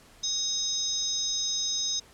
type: tone cluster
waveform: sine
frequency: 3760 / 5100 / 6290 Hz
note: A#7 / D#8 / G8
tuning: +14 / +42 / +5 cents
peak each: -31 dBFS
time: 0.23-2 s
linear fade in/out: 10 ms
effects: pink hiss -55 dBFS RMS until 2.13 s + low-pass 11000 Hz 12 dB/octave